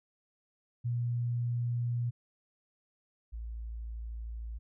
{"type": "tone pair in turn", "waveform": "sine", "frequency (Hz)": [120, 56.47], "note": ["B2", "A1"], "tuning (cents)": [-49, 46], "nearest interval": "octave + minor second", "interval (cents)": 1305, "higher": "first", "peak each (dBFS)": [-29, -37], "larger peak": "first", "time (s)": [[0.84, 2.11], [3.32, 4.59]], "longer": "neither", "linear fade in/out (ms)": 20, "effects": []}